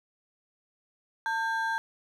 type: ring-modulated tone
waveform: triangle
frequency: 1244.5 Hz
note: D#6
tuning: in tune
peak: -22 dBFS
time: 1.26-1.78 s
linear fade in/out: 0 ms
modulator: 345 Hz
effects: none